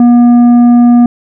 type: tone with tanh clipping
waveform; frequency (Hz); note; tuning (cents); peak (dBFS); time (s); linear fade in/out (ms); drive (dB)
sine; 240.4; B3; -46; -3; 0-1.06; 2; 7
effects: none